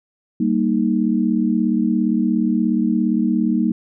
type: chord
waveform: sine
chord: Eb major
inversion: first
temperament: equal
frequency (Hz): 196 / 233.1 / 311.1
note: G3 / Bb3 / Eb4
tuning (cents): 0 / 0 / 0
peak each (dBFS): -20 / -18 / -21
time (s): 0.4-3.72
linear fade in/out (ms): 5
effects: none